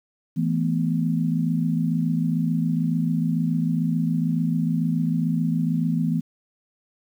sine chord, E suspended fourth, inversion none, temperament equal, 164.81 / 220 / 246.9 Hz, E3 / A3 / B3, 0 / 0 / 0 cents, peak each -22 / -27 / -25 dBFS, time 0.36-6.21 s, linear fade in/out 20 ms, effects 9-bit

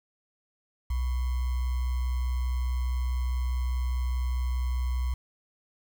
sine tone with sample-and-hold, 62.4 Hz, B1, 19 cents sharp, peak -25 dBFS, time 0.9-5.14 s, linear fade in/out 5 ms, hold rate 1050 Hz, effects none

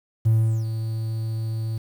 triangle tone with ADSR envelope, 111.6 Hz, A2, 25 cents sharp, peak -11 dBFS, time 0.25-1.78 s, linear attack 17 ms, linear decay 380 ms, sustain -11 dB, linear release 5 ms, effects tanh soft clip ceiling -10 dBFS + 8-bit

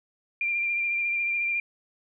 sine tone with vibrato, 2383 Hz, D7, 25 cents sharp, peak -24 dBFS, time 0.41-1.6 s, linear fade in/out 2 ms, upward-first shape sine, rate 14 Hz, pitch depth 21 cents each way, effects none

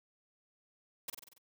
white noise with echo, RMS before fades -39 dBFS, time 1.08-1.1 s, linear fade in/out 5 ms, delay 47 ms, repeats 6, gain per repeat -4 dB, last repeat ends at 1.382 s, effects none

